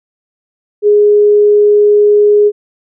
sine tone, 415.3 Hz, G#4, in tune, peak -4 dBFS, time 0.82-2.52 s, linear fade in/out 50 ms, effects none

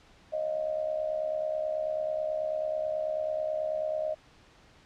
sine tone with amplitude modulation, 622.3 Hz, D#5, in tune, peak -25 dBFS, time 0.32-4.15 s, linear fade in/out 20 ms, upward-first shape sine, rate 69.2 Hz, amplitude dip 70%, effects pink hiss -58 dBFS RMS until 4.85 s + low-pass 5000 Hz 12 dB/octave

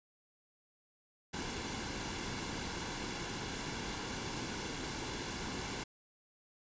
pink noise with comb filter, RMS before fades -40 dBFS, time 1.33-5.84 s, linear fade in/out 10 ms, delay 1.6 ms, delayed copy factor -0.5, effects resampled to 16000 Hz

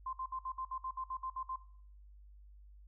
sine tone bursts, 1043 Hz, C6, 6 cents flat, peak -37 dBFS, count 12, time 0.06-1.56 s, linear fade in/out 5 ms, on 70 ms, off 60 ms, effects noise-tail reverb RT60 0.6 s tail -17 dB re dry + added 50 Hz sine -54 dBFS peak until 2.87 s

